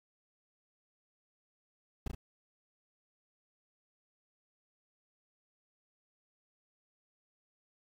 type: noise with echo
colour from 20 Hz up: brown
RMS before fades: -34 dBFS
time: 2.06-2.08 s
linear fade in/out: 5 ms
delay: 35 ms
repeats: 2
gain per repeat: -4 dB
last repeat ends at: 2.15 s
effects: none